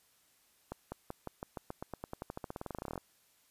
accelerating click train, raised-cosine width 1 ms, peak -25 dBFS, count 29, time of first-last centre 0.72-2.978 s, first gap 200 ms, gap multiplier 0.92, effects white hiss -69 dBFS RMS until 3.5 s + resampled to 32000 Hz

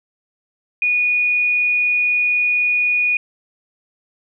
sine tone, 2459 Hz, D#7, 21 cents flat, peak -14 dBFS, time 0.82-3.17 s, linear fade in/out 2 ms, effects none

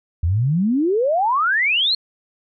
sine exponential sweep, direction up, 77.78 to 4351 Hz, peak -15 dBFS, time 0.23-1.95 s, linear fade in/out 5 ms, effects none

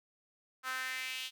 sawtooth tone with high-pass filter sweep, 258.5 Hz, C4, 21 cents flat, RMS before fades -39 dBFS, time 0.63-1.31 s, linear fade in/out 50 ms, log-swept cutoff 1300 to 3200 Hz, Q 3.3, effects none

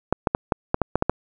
clicks, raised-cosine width 1 ms, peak -4 dBFS, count 9, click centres 0.126 / 0.272 / 0.349 / 0.522 / 0.744 / 0.817 / 0.956 / 1.024 / 1.096 s, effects none

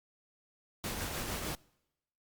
pink noise with tremolo, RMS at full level -36 dBFS, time 0.84-1.55 s, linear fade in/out 0 ms, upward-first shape triangle, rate 6.6 Hz, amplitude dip 40%, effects noise-tail reverb RT60 0.9 s tail -25 dB re dry + Opus 48 kbps

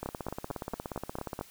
two click trains, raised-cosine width 1 ms, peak -21 / -20 dBFS, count 24 / 7, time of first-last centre 0.03-1.391 / 0.06-1.411 s, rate 16.9 / 4.44 Hz, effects white hiss -55 dBFS RMS until 1.5 s

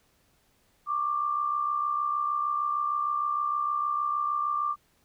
sine tone pair together, 1118 / 1184.5 Hz, C#6 / D6, +14 / +14 cents, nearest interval minor second, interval 100 cents, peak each -33 / -26 dBFS, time 0.86-4.76 s, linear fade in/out 50 ms, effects pink hiss -67 dBFS RMS until 5.04 s

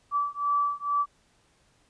sine beating tone pair, 1155 / 1157.2 Hz, D6 / D6, -29 / -26 cents, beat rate 2.2 Hz, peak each -27 / -27 dBFS, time 0.11-1.06 s, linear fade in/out 50 ms, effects pink hiss -65 dBFS RMS until 1.89 s + resampled to 22050 Hz

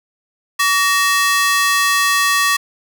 sawtooth ring-modulated tone, 1500 Hz, F#6, 23 cents sharp, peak -6 dBFS, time 0.59-2.57 s, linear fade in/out 10 ms, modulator 360 Hz, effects none

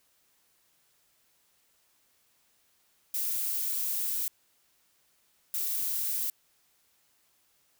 violet noise bursts at uneven times, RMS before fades -31 dBFS, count 2, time 3.14-4.28 / 5.54-6.3 s, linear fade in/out 2 ms, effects white hiss -69 dBFS RMS until 7.79 s

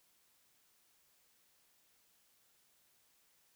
silence, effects white hiss -72 dBFS RMS until 3.55 s

